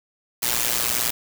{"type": "noise with amplitude modulation", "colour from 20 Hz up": "white", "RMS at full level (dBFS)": -19, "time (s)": [0.42, 1.11], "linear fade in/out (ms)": 10, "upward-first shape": "sine", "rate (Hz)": 119, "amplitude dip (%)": 90, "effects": []}